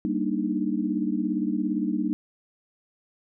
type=chord; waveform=sine; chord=Eb major seventh; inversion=first; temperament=equal; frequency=196 / 233.1 / 293.7 / 311.1 Hz; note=G3 / Bb3 / D4 / Eb4; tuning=0 / 0 / 0 / 0 cents; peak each=-29 dBFS; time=0.05-2.13 s; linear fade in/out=0 ms; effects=none